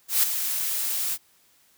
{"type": "noise with ADSR envelope", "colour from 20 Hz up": "blue", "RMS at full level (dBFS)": -18, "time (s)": [0.08, 1.18], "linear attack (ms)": 150, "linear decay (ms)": 11, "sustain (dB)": -9, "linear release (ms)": 50, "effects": ["white hiss -61 dBFS RMS until 1.77 s"]}